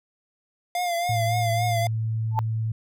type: tone with vibrato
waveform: square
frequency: 698.5 Hz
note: F5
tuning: in tune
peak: -24 dBFS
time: 0.75-1.87 s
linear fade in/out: 2 ms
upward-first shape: triangle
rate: 3.6 Hz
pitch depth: 61 cents each way
type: tone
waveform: sine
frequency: 111.3 Hz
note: A2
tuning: 20 cents sharp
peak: -23 dBFS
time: 1.09-2.72 s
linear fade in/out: 5 ms
type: tone with exponential growth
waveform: sine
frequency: 880 Hz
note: A5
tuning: in tune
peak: -16 dBFS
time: 2.31-2.39 s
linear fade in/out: 0 ms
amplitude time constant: 16 ms
effects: none